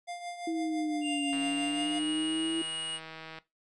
square tone with tremolo, 700 Hz, F5, 4 cents sharp, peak -36 dBFS, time 0.07-2 s, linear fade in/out 20 ms, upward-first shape triangle, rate 5.9 Hz, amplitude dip 65%
sine linear two-way sweep, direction down then up, 329.6 to 277.2 to 329.6 Hz, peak -29 dBFS, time 0.47-2.62 s, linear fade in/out 5 ms, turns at 1.37 s
square tone with pitch glide, 2794 to 2886 Hz, F7 to F#7, 0 to -44 cents, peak -34 dBFS, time 1.01-3 s, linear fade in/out 50 ms, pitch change +56 cents, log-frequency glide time 1.68-1.99 s
click train, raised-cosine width 0.3 ms, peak -28 dBFS, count 330, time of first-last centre 1.33-3.386 s, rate 160 Hz
effects noise-tail reverb RT60 0.2 s tail -17 dB re dry + resampled to 24000 Hz

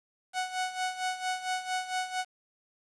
sawtooth tone with tremolo, 740 Hz, F#5, in tune, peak -24 dBFS, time 0.33-2.25 s, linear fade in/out 50 ms, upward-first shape sine, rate 4.4 Hz, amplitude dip 75%, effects resampled to 22050 Hz + 9-bit

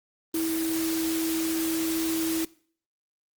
sine tone in noise, 325.2 Hz, E4, 23 cents flat, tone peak -25 dBFS, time 0.34-2.45 s, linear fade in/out 5 ms, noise white, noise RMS -33 dBFS, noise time 0.34-2.45 s, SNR +5 dB, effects noise-tail reverb RT60 0.5 s tail -21 dB re dry + Opus 24 kbps

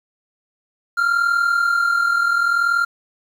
triangle tone pair together, 1356.3 / 1396.9 Hz, E6 / F6, +49 / 0 cents, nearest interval minor second, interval 51 cents, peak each -21 / -14 dBFS, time 0.97-2.85 s, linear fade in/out 10 ms, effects 8-bit

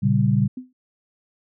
sine chord, G diminished, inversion first, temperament equal, 116.54 / 138.59 / 196 Hz, Bb2 / Db3 / G3, 0 / 0 / 0 cents, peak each -20 dBFS, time 0.02-0.48 s, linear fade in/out 20 ms
sine tone with exponential decay, 253.9 Hz, B3, 48 cents sharp, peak -26 dBFS, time 0.57-0.73 s, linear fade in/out 5 ms, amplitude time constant 34 ms
effects none

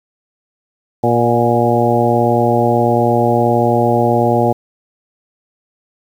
harmonic tone with a mistuned harmonic, 118.5 Hz, A#2, 29 cents sharp, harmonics 1 / 2 / 3 / 4 / 5 / 6 / 7, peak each -18 / -18 / -18 / -18 / -18 / -18 / -18 dBFS, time 1.03-4.53 s, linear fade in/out 10 ms, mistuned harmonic 6, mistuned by +25 cents, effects 7-bit

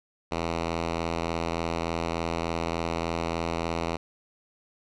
5% pulse tone, 83.4 Hz, E2, 21 cents sharp, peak -16 dBFS, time 0.31-3.97 s, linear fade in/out 10 ms, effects low-pass 5000 Hz 12 dB/octave

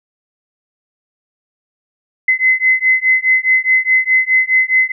sine beating tone pair, 2041 / 2045.8 Hz, C7 / C7, -44 / -39 cents, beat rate 4.8 Hz, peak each -13 dBFS, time 2.28-4.92 s, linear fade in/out 5 ms, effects none

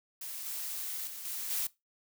blue noise with level steps, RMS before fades -41 / -38 / -43 / -38 / -33 dBFS, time 0.21-1.67 s, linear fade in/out 5 ms, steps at 0.46 / 1.07 / 1.25 / 1.5 s, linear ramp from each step 2 ms, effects noise-tail reverb RT60 0.2 s tail -20 dB re dry

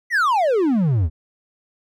triangle exponential sweep, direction down, 2034 to 72.2 Hz, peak -13 dBFS, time 0.1-1.1 s, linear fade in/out 50 ms, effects none

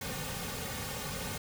pink noise with comb filter, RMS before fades -38 dBFS, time 0.01-1.38 s, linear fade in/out 5 ms, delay 3 ms, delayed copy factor -0.9, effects none

